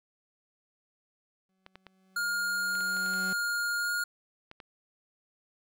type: tone with exponential growth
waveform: 40% pulse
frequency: 188.8 Hz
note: F#3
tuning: 35 cents sharp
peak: -35 dBFS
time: 1.49-3.33 s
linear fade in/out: 2 ms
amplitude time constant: 400 ms
type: clicks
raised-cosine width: 0.3 ms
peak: -30 dBFS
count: 10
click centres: 1.664 / 1.756 / 1.867 / 2.753 / 2.807 / 2.968 / 3.062 / 3.137 / 4.514 / 4.602 s
type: tone with pitch glide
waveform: square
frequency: 1417 to 1426 Hz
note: F6 to F6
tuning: +25 to +36 cents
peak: -29 dBFS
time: 2.16-4.04 s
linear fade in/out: 5 ms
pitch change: +11 cents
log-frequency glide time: 3.76-3.93 s
effects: none